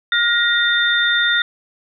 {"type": "tone cluster", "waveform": "sine", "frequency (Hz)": [1422, 1883, 3606], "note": ["F6", "A#6", "A7"], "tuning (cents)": [31, 17, 42], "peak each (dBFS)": -18, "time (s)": [0.12, 1.42], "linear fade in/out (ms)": 2, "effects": []}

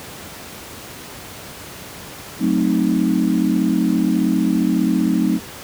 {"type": "chord", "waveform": "sine", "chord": "F# diminished seventh", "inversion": "none", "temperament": "equal", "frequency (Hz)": [185, 220, 261.6, 311.1], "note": ["F#3", "A3", "C4", "Eb4"], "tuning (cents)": [0, 0, 0, 0], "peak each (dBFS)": -20, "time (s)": [2.39, 5.4], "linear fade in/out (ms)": 50, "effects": ["pink hiss -35 dBFS RMS until 5.63 s", "high-pass 80 Hz 12 dB/octave"]}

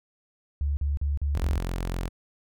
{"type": "tone bursts", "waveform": "sine", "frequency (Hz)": 71.7, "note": "D2", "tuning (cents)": -41, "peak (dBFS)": -23, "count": 5, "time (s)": [0.61, 1.578], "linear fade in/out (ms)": 0, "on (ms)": 160, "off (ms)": 42}
{"type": "tone", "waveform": "sawtooth", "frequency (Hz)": 44, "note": "F1", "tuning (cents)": 14, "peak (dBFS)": -24, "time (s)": [1.34, 2.09], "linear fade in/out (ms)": 20}
{"effects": []}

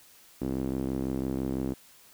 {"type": "tone with band-pass filter", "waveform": "sawtooth", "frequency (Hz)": 66, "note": "C2", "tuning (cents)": 16, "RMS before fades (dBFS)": -31, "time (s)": [0.41, 1.74], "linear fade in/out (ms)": 10, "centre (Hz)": 290, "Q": 2.2, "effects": ["white hiss -56 dBFS RMS until 2.13 s"]}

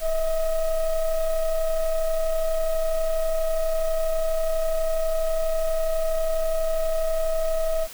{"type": "ring-modulated tone", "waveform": "triangle", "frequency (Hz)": 314.9, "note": "D#4", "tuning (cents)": 21, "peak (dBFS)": -15, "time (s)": [0, 7.88], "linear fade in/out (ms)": 50, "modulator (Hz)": 331, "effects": ["white hiss -41 dBFS RMS until 7.93 s"]}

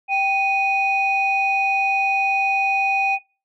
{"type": "tone pair together", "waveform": "sine", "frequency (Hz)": [781.8, 2482], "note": ["G5", "D#7"], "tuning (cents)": [-5, -5], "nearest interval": "octave + minor sixth", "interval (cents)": 2000, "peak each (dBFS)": -19, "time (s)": [0.08, 3.19], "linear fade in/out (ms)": 50, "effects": ["noise-tail reverb RT60 0.3 s tail -21 dB re dry", "tanh soft clip ceiling -10 dBFS"]}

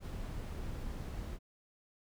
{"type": "noise", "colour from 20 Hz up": "brown", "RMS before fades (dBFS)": -41, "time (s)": [0, 1.39], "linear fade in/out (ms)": 50, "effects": []}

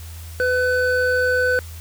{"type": "tone pair together", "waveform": "triangle", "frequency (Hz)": [502, 1506.3], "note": ["B4", "F#6"], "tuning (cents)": [28, 31], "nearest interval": "octave + perfect fifth", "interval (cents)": 1903, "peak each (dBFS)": -17, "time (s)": [0.4, 1.59], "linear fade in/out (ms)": 0, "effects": ["added 82 Hz sine -33 dBFS peak until 1.8 s", "white hiss -43 dBFS RMS until 1.8 s"]}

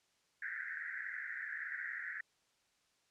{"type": "band-pass noise", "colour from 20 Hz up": "white", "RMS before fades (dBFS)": -43, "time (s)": [0.42, 2.21], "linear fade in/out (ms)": 5, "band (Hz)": [1500, 2000], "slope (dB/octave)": 96, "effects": ["white hiss -75 dBFS RMS until 3.1 s", "low-pass 7000 Hz 12 dB/octave"]}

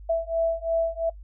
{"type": "beating tone pair", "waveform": "sine", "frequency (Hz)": [659.3, 662.2], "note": ["E5", "E5"], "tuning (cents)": [0, 8], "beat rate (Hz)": 2.9, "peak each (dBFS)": -25, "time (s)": [0.09, 1.1], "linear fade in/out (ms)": 10, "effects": ["noise-tail reverb RT60 0.1 s tail -23 dB re dry", "added 50 Hz sine -40 dBFS peak until 1.23 s"]}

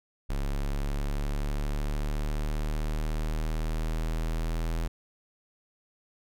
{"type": "exponential sweep", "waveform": "square", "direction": "up", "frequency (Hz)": [34.71, 41.2], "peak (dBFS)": -28, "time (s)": [0.29, 4.88], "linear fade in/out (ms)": 10, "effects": []}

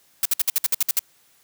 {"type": "noise bursts", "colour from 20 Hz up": "blue", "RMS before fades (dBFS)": -19, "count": 10, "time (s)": [0.23, 0.992], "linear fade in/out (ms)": 2, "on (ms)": 24, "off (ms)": 58, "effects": ["white hiss -59 dBFS RMS until 1.43 s", "high-pass 60 Hz 12 dB/octave"]}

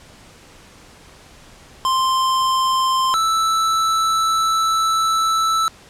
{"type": "tone pair in turn", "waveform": "square", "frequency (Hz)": [1046, 1317.9], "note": ["C6", "E6"], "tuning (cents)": [-1, -1], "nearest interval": "major third", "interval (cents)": 400, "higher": "second", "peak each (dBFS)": -16, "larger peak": "neither", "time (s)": [[1.85, 3.14], [3.14, 5.68]], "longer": "second", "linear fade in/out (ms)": 0, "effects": ["pink hiss -45 dBFS RMS until 5.89 s", "low-pass 9000 Hz 12 dB/octave"]}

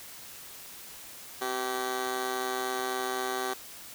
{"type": "tone with amplitude modulation", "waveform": "15% pulse", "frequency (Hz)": 384.5, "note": "G4", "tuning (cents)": -33, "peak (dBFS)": -20, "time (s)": [1.41, 3.54], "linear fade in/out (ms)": 10, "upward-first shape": "sine", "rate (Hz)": 124, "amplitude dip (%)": 80, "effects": ["white hiss -46 dBFS RMS until 3.94 s"]}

